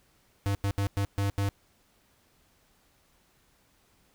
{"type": "tone bursts at uneven times", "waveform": "square", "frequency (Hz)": 99.7, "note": "G2", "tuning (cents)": 30, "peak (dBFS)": -26, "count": 6, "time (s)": [[0.46, 0.55], [0.64, 0.71], [0.78, 0.87], [0.97, 1.05], [1.18, 1.3], [1.38, 1.49]], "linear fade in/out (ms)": 0, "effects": ["pink hiss -66 dBFS RMS until 4.14 s"]}